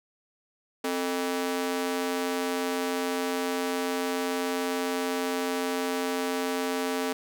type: ring-modulated tone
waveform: sawtooth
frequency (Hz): 353.4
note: F4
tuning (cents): +21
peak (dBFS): -20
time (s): 0.84-7.13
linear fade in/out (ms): 5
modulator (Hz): 90.2
effects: none